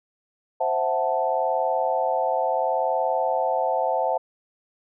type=chord; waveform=sine; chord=F# half-diminished seventh; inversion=second; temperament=equal; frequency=523.3 / 659.3 / 740 / 880 Hz; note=C5 / E5 / F#5 / A5; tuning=0 / 0 / 0 / 0 cents; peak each=-26 dBFS; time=0.6-4.18 s; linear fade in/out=10 ms; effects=none